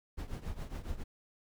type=noise with tremolo; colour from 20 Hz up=brown; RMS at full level=-36 dBFS; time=0.17-1.04 s; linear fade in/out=20 ms; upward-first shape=triangle; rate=7.2 Hz; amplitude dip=85%; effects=none